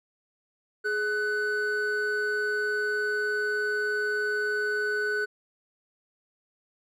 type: tone pair together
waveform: triangle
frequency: 420 / 1496.7 Hz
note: G#4 / F#6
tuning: +19 / +19 cents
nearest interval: octave + minor seventh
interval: 2200 cents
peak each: -28 / -25 dBFS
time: 0.84-5.26 s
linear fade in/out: 20 ms
effects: none